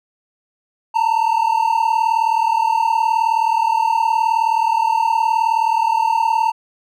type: tone pair together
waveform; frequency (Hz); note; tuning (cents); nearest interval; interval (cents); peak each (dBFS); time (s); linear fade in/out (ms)
triangle; 890.9 / 930; A5 / A#5; +21 / -4; minor second; 75; -14 / -16; 0.94-6.52; 20
effects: none